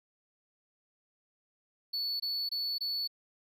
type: tone bursts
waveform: triangle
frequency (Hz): 4440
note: C#8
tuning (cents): +2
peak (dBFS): -30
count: 4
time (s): 1.93-3.076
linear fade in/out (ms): 10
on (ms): 270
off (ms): 22
effects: none